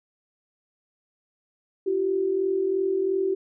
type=tone pair together; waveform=sine; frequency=341 / 383.9 Hz; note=F4 / G4; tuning=-41 / -36 cents; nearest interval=major second; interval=205 cents; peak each=-29 / -22 dBFS; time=1.86-3.35 s; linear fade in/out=10 ms; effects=none